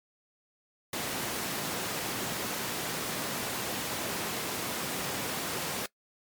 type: high-pass noise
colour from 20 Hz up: pink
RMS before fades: -34 dBFS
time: 0.93-5.86 s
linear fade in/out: 2 ms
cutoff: 170 Hz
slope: 12 dB/octave
effects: noise-tail reverb RT60 0.1 s tail -21 dB re dry + MP3 96 kbps